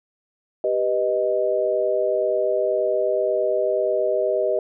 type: chord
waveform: sine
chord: G augmented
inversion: none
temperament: equal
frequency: 392 / 493.9 / 622.3 Hz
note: G4 / B4 / D#5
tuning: 0 / 0 / 0 cents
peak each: -24 / -24 / -21 dBFS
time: 0.64-4.59 s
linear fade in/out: 2 ms
effects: none